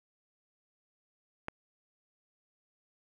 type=click; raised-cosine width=0.5 ms; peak=-20 dBFS; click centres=1.484 s; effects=9-bit